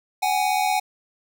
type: tone pair together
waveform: square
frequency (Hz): 750.1 / 827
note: F#5 / G#5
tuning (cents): +23 / -8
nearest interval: major second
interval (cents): 169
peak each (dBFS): -23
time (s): 0.22-0.8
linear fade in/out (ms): 10
effects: none